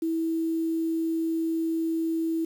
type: tone with quantisation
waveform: sine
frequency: 326 Hz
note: E4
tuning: 19 cents flat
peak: -24 dBFS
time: 0.02-2.45 s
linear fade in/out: 5 ms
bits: 8
effects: none